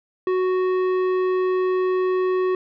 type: tone with tanh clipping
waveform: sine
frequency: 370 Hz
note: F#4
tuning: in tune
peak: -20 dBFS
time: 0.27-2.55 s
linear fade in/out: 2 ms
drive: 12 dB
effects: none